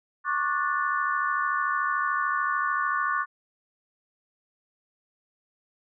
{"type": "chord", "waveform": "sine", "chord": "D major seventh", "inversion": "third", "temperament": "just", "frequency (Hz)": [1101.2, 1174.7, 1468.3, 1762], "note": ["C#6", "D6", "F#6", "A6"], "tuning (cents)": [-12, 0, -14, 2], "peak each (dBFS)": [-28, -29, -29, -32], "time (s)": [0.24, 3.26], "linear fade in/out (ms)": 50, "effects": []}